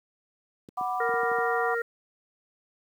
clicks, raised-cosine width 3 ms, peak -28 dBFS, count 7, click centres 0.688 / 0.811 / 1.092 / 1.139 / 1.233 / 1.316 / 1.386 s
sine chord, B minor, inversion second, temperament equal with one note detuned, 740 / 987.8 / 1179.4 Hz, F#5 / B5 / D6, 0 / 0 / +7 cents, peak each -29 / -34 / -32 dBFS, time 0.77-1.75 s, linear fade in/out 10 ms
harmonic tone, 466.2 Hz, A#4, in tune, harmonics 1 / 3 / 4, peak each -28 / -31 / -33 dBFS, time 1-1.82 s, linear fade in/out 5 ms
effects high-pass 200 Hz 12 dB/octave + 9-bit

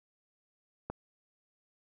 click, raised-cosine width 1 ms, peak -22 dBFS, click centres 0.9 s, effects none

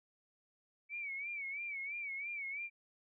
sine tone with vibrato, 2276 Hz, C#7, 45 cents sharp, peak -39 dBFS, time 0.89-2.7 s, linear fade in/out 50 ms, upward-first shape sine, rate 3 Hz, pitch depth 94 cents each way, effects none

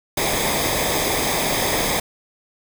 pink noise with comb filter, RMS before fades -21 dBFS, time 0.17-2 s, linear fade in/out 5 ms, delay 0.7 ms, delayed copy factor -0.65, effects none

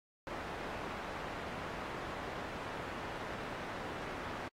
white low-pass noise, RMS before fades -43 dBFS, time 0.27-4.48 s, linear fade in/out 0 ms, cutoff 1300 Hz, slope 12 dB/octave, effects AAC 48 kbps

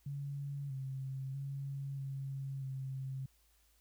sine tone with pitch steps, 141.2 / 133.6 / 138.3 / 136.3 / 133.3 Hz, C#3 / C3 / C#3 / C#3 / C3, +32 / +36 / -4 / -29 / +33 cents, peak -38 dBFS, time 0.06-3.26 s, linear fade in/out 5 ms, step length 640 ms, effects added 55 Hz sine -70 dBFS peak until 3.8 s + white hiss -72 dBFS RMS until 3.8 s

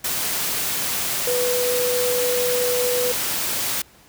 sine tone in noise, 493.9 Hz, B4, in tune, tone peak -20 dBFS, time 1.27-3.12 s, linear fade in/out 5 ms, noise white, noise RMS -24 dBFS, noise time 0.04-3.82 s, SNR +1 dB, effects pink hiss -51 dBFS RMS until 4.08 s + high-pass 60 Hz 12 dB/octave

